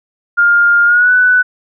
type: tone with pitch glide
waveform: sine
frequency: 1408 to 1491.7 Hz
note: F6 to F#6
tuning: +14 to +14 cents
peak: -6 dBFS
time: 0.37-1.43 s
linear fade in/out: 20 ms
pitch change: +100 cents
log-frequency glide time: 0.85-1.12 s
effects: none